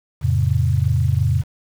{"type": "chord", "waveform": "sine", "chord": "F augmented", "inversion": "none", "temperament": "equal with one note detuned", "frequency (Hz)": [87.31, 110, 135.9], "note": ["F2", "A2", "C#3"], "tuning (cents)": [0, 0, -34], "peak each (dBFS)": -19, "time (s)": [0.21, 1.44], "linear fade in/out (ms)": 50, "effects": ["7-bit"]}